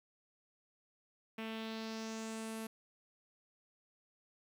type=tone with low-pass filter sweep; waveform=sawtooth; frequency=222.4 Hz; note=A3; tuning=19 cents sharp; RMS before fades=-43 dBFS; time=1.38-2.67 s; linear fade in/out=5 ms; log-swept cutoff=2700 to 12000 Hz; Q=2.8; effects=10-bit